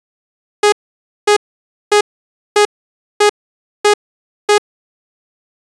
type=tone bursts; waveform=sawtooth; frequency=415.3 Hz; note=G#4; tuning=in tune; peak=-3 dBFS; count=7; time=0.63-4.581 s; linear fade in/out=5 ms; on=93 ms; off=550 ms; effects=resampled to 22050 Hz